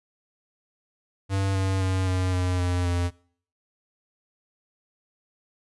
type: tone with pitch steps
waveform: square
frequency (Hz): 97.3 / 95.63 / 93.99 / 92.37 / 90.78 / 89.22 / 87.69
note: G2 / G2 / F#2 / F#2 / F#2 / F2 / F2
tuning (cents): -12 / -42 / +28 / -2 / -32 / +38 / +8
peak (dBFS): -23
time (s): 1.29-3.11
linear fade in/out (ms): 50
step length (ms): 260
effects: noise-tail reverb RT60 0.5 s tail -21 dB re dry + resampled to 24000 Hz